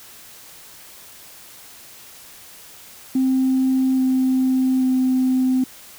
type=tone with pitch steps; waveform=sine; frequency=261.6 / 259.6 / 257.7 Hz; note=C4 / C4 / C4; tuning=0 / -13 / -26 cents; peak=-14 dBFS; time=3.15-5.64 s; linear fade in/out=5 ms; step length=830 ms; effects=tanh soft clip ceiling -11 dBFS + white hiss -43 dBFS RMS until 5.98 s